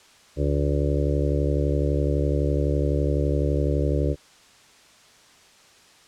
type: harmonic tone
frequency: 71.9 Hz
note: D2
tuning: 36 cents flat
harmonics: 1 / 2 / 4 / 5 / 6 / 7 / 8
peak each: -23 / -26 / -29 / -30 / -31 / -31 / -32 dBFS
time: 0.36-4.16 s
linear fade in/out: 50 ms
effects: white hiss -53 dBFS RMS until 6.07 s + low-pass 7000 Hz 12 dB/octave